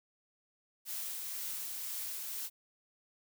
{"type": "noise with tremolo", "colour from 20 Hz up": "blue", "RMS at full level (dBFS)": -39, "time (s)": [0.85, 2.5], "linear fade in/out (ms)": 50, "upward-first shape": "triangle", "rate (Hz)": 2, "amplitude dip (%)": 25, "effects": []}